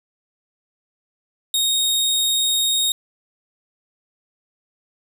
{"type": "tone", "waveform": "sawtooth", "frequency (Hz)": 3729, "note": "A#7", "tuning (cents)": 0, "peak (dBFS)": -14, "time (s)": [1.54, 2.92], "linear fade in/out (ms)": 2, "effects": []}